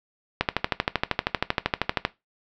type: click train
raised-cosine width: 0.3 ms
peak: -4 dBFS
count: 22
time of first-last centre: 0.41-2.051 s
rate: 12.8 Hz
effects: noise-tail reverb RT60 0.2 s tail -17 dB re dry + low-pass 5000 Hz 12 dB/octave